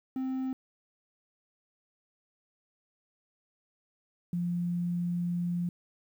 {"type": "tone pair in turn", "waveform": ["triangle", "sine"], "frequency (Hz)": [261.6, 174.6], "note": ["C4", "F3"], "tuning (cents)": [0, 0], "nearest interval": "perfect fifth", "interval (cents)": 700, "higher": "first", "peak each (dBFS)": -28, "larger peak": "neither", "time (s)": [[0.16, 0.53], [4.33, 5.69]], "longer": "second", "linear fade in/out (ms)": 2, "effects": ["10-bit"]}